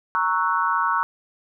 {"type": "chord", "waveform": "sine", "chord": "F# dominant seventh", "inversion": "first", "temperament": "equal", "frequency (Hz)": [932.3, 1108.7, 1318.5, 1480], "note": ["A#5", "C#6", "E6", "F#6"], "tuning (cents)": [0, 0, 0, 0], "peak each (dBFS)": [-24, -23, -25, -26], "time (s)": [0.15, 1.03], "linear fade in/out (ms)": 0, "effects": []}